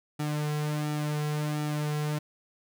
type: tone with flanger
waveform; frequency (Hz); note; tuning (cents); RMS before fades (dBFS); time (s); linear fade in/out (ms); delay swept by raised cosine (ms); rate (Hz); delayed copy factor
sawtooth; 150; D3; +37; -30; 0.19-2.19; 10; 1.9 to 3.3; 1.4; -0.65
effects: none